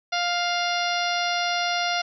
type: harmonic tone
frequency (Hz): 701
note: F5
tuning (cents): +6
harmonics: 1 / 2 / 3 / 4 / 5 / 6 / 7 / 8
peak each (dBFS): -26 / -29 / -31 / -32 / -33 / -34 / -34 / -35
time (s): 0.12-2.02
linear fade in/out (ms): 10
effects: none